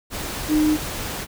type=tone in noise; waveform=sine; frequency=305.7 Hz; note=D#4; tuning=30 cents flat; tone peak=-15 dBFS; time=0.48-0.78 s; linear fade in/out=50 ms; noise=pink; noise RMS=-29 dBFS; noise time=0.1-1.27 s; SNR=+11 dB; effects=none